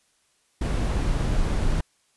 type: noise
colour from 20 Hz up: brown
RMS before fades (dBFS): -23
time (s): 0.61-1.81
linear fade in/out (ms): 5
effects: white hiss -66 dBFS RMS until 2.16 s + resampled to 24000 Hz